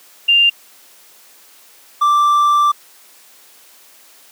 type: tone pair in turn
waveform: sine / triangle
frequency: 2794 / 1174.7 Hz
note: F7 / D6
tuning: 0 / 0 cents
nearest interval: octave + minor third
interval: 1500 cents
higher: first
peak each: -8 dBFS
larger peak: neither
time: 0.28-0.5 / 2.01-2.72 s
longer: second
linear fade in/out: 10 ms
effects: white hiss -46 dBFS RMS until 4.31 s + high-pass 300 Hz 12 dB/octave